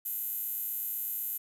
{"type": "tone with high-pass filter", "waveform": "10% pulse", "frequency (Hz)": 504, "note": "B4", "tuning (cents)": 35, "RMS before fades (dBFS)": -35, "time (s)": [0.05, 1.38], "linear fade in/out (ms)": 10, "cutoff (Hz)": 12000, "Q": 4, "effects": []}